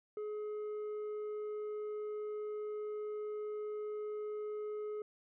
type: tone with tanh clipping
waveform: sine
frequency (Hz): 422.4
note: G#4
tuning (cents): +29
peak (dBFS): -39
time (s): 0.17-5.02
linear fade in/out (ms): 2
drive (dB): 5
effects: none